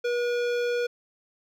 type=tone with hard clipping; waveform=sine; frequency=482.2 Hz; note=B4; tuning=41 cents flat; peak=-26 dBFS; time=0.04-0.87 s; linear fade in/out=10 ms; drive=16 dB; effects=none

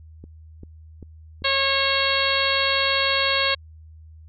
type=click train; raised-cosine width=3 ms; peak=-27 dBFS; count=4; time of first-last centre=0.24-1.421 s; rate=2.54 Hz
type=harmonic tone; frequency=546 Hz; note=C#5; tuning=26 cents flat; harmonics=1 / 2 / 3 / 4 / 5 / 6 / 7 / 8; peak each=-27 / -27 / -27 / -27 / -27 / -27 / -27 / -27 dBFS; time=1.44-3.55 s; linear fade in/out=10 ms
effects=added 79 Hz sine -42 dBFS peak until 4.28 s

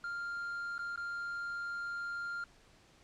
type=tone with dropouts; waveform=triangle; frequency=1396.9 Hz; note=F6; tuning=in tune; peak=-35 dBFS; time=0.04-2.44 s; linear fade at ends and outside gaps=2 ms; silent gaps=0.781-0.791 / 0.96-0.975 s; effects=pink hiss -63 dBFS RMS until 3.03 s + low-pass 7000 Hz 12 dB/octave

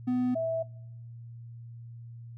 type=tone pair in turn; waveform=triangle / sine; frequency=250 / 654.1 Hz; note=B3 / E5; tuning=+21 / -14 cents; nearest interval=octave + perfect fourth; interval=1665 cents; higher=second; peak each=-23 / -27 dBFS; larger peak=first; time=0.07-0.35 / 0.35-0.63 s; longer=neither; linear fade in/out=10 ms; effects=noise-tail reverb RT60 0.9 s tail -24 dB re dry + added 117 Hz sine -42 dBFS peak until 2.37 s

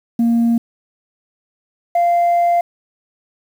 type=tone pair in turn; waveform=sine; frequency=233.1 / 693.1 Hz; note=A#3 / F5; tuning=0 / -13 cents; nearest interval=octave + perfect fifth; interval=1887 cents; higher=second; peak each=-9 dBFS; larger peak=neither; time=0.19-0.58 / 1.95-2.61 s; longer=second; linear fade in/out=5 ms; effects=tanh soft clip ceiling -10 dBFS + 7-bit

